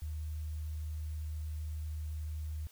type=tone; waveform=sine; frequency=77 Hz; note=D#2; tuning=17 cents flat; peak=-36 dBFS; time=0.02-2.67 s; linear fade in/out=0 ms; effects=white hiss -61 dBFS RMS until 2.71 s